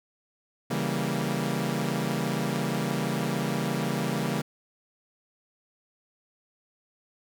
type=chord; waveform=sawtooth; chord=C# diminished seventh; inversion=none; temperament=equal; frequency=138.59 / 164.81 / 196 / 233.1 Hz; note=C#3 / E3 / G3 / Bb3; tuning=0 / 0 / 0 / 0 cents; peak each=-28 dBFS; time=0.7-4.42 s; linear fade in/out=10 ms; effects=none